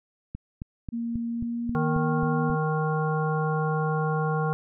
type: click train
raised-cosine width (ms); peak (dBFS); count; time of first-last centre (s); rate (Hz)
5; -21; 9; 0.35-2.501; 3.72
type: tone with pitch glide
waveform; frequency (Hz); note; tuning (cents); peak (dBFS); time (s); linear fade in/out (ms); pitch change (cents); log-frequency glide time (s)
sine; 233.1 to 242.6; A#3 to B3; 0 to -31; -27; 0.92-2.56; 20; +69; 1.28-2.38
type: harmonic tone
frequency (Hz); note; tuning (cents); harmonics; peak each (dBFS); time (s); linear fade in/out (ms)
155.56; D#3; 0; 1 / 3 / 5 / 7 / 9; -25 / -30 / -32 / -33 / -35; 1.75-4.53; 0
effects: none